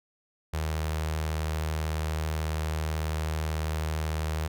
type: tone with notch filter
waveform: sawtooth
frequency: 78.2 Hz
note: D#2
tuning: 9 cents sharp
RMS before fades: -30 dBFS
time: 0.53-4.48 s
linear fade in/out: 10 ms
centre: 260 Hz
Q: 1.2
effects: none